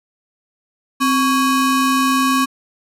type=ring-modulated tone; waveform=square; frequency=689 Hz; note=F5; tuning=24 cents flat; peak=-11 dBFS; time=1-2.46 s; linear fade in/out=20 ms; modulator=427 Hz; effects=resampled to 32000 Hz